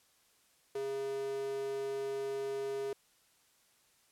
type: tone with high-pass filter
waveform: square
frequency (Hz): 136.3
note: C#3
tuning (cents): -29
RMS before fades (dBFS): -37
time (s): 0.75-2.93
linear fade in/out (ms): 2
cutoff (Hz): 440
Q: 7.8
effects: white hiss -69 dBFS RMS until 4.11 s + low-pass 12000 Hz 12 dB/octave